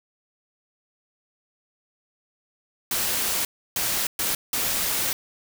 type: noise bursts at uneven times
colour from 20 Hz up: white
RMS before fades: -25 dBFS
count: 4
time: 2.91-3.45 / 3.76-4.07 / 4.19-4.35 / 4.53-5.13 s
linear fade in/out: 2 ms
effects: none